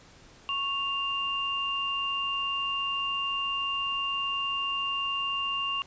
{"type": "tone pair together", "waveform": "sine", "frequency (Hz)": [1105, 2794], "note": ["C#6", "F7"], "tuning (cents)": [-6, 0], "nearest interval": "octave + major third", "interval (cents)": 1606, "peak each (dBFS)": [-32, -29], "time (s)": [0.49, 5.82], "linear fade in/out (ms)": 0, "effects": ["pink hiss -54 dBFS RMS until 5.86 s", "resampled to 16000 Hz"]}